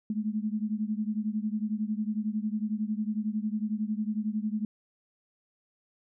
sine beating tone pair, 210 / 221 Hz, G#3 / A3, +19 / +8 cents, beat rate 11 Hz, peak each -30 / -32 dBFS, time 0.1-4.65 s, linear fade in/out 2 ms, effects none

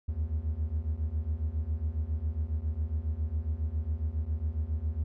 triangle beating tone pair, 73.3 / 80.6 Hz, D2 / E2, -3 / -38 cents, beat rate 7.3 Hz, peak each -31 / -29 dBFS, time 0.08-5.04 s, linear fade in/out 10 ms, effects none

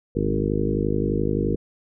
harmonic tone with a mistuned harmonic, 51.6 Hz, G#1, 10 cents flat, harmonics 1 / 2 / 3 / 4 / 5 / 6 / 7 / 8 / 9, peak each -29 / -29 / -29 / -29 / -29 / -29 / -29 / -29 / -29 dBFS, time 0.15-1.56 s, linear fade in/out 10 ms, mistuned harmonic 3, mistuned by -30 cents, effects none

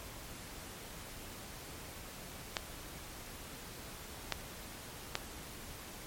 clicks, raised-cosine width 0.2 ms, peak -14 dBFS, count 3, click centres 2.568 / 4.323 / 5.154 s, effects pink hiss -48 dBFS RMS until 6.06 s + MP3 64 kbps

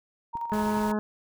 sine tone with tremolo, 932.3 Hz, A#5, in tune, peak -28 dBFS, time 0.33-0.94 s, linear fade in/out 20 ms, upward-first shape square, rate 12 Hz, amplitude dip 45%
clicks, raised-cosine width 3 ms, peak -30 / -35 / -30 / -27 dBFS, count 4, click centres 0.354 / 0.628 / 0.664 / 0.772 s
harmonic tone, 212 Hz, G#3, 36 cents sharp, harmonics 1 / 2 / 3 / 4 / 5 / 6 / 7 / 8, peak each -26 / -32 / -36 / -38 / -40 / -42 / -43 / -44 dBFS, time 0.52-0.99 s, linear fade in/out 0 ms
pink band-stop noise, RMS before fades -41 dBFS, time 0.53-0.92 s, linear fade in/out 5 ms, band 180 to 290 Hz, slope 96 dB/octave
effects none

